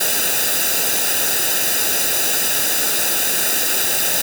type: noise with comb filter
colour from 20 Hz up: white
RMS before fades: -18 dBFS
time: 0-4.22 s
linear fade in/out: 10 ms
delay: 0.92 ms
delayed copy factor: -0.75
effects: none